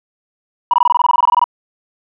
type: tone bursts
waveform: sine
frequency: 968 Hz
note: B5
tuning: 35 cents flat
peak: -6 dBFS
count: 16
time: 0.71-1.441 s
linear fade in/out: 2 ms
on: 26 ms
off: 21 ms
effects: tanh soft clip ceiling -5 dBFS